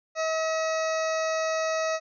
harmonic tone, 640 Hz, D#5, 49 cents sharp, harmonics 1 / 2 / 3 / 4 / 6 / 7 / 8 / 9 / 10, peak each -26 / -32 / -35 / -38 / -43 / -44 / -45 / -41 / -42 dBFS, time 0.15-2 s, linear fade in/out 50 ms, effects none

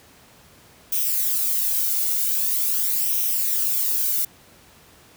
violet noise with flanger, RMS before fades -22 dBFS, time 0.92-4.25 s, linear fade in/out 5 ms, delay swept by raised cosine 0.33 to 1.43 ms, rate 0.44 Hz, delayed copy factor +0.55, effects pink hiss -51 dBFS RMS until 5.16 s + high-pass 60 Hz 12 dB/octave

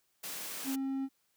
white high-pass noise, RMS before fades -41 dBFS, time 0.23-0.76 s, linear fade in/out 10 ms, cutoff 150 Hz, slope 24 dB/octave
triangle tone, 269.1 Hz, C4, 49 cents sharp, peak -30 dBFS, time 0.64-1.09 s, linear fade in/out 50 ms
effects white hiss -75 dBFS RMS until 1.36 s

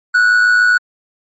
triangle tone with amplitude modulation, 1470 Hz, F#6, 12 cents flat, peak -4 dBFS, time 0.14-0.78 s, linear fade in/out 10 ms, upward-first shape sine, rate 107 Hz, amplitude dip 50%, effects MP3 32 kbps

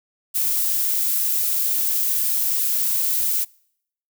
violet noise, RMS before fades -21 dBFS, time 0.34-3.45 s, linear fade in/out 20 ms, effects noise-tail reverb RT60 0.7 s tail -26 dB re dry

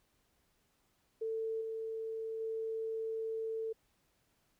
sine tone with level steps, 446 Hz, A4, 23 cents sharp, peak -34 / -37 / -35 dBFS, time 1.21-3.73 s, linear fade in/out 10 ms, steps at 1.61 / 2.4 s, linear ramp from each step 5 ms, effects pink hiss -75 dBFS RMS until 4.59 s

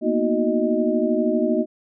sine tone cluster, 232.1 / 244.7 / 314.1 / 368.5 / 621 Hz, A#3 / B3 / D#4 / F#4 / D#5, -7 / -16 / +16 / -7 / -3 cents, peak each -24 dBFS, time 0.01-1.66 s, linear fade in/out 50 ms, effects none

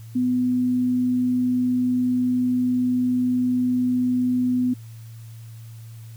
sine tone, 250 Hz, B3, 21 cents sharp, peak -18 dBFS, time 0.15-4.74 s, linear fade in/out 10 ms, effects added 113 Hz sine -37 dBFS peak until 6.16 s + white hiss -54 dBFS RMS until 6.16 s

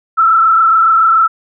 sine tone with frequency modulation, 1325 Hz, E6, 9 cents sharp, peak -6 dBFS, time 0.17-1.28 s, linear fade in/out 20 ms, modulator 27.1 Hz, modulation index 1.4, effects none

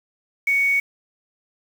sine tone with quantisation, 2231 Hz, C#7, 11 cents sharp, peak -16 dBFS, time 0.47-0.8 s, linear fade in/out 5 ms, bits 6, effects none

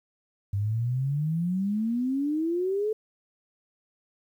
sine exponential sweep, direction up, 97.7 to 440.6 Hz, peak -24 dBFS, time 0.53-2.93 s, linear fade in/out 5 ms, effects 10-bit

